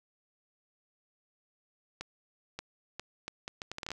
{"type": "accelerating click train", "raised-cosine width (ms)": 0.2, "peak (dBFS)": -21, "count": 13, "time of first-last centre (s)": [2.01, 3.917], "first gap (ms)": 580, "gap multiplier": 0.7, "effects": []}